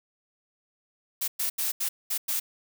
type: noise bursts at uneven times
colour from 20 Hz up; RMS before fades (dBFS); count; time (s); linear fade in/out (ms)
blue; -28; 6; 1.21-1.28 / 1.39-1.5 / 1.58-1.72 / 1.8-1.89 / 2.1-2.18 / 2.28-2.4; 10
effects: none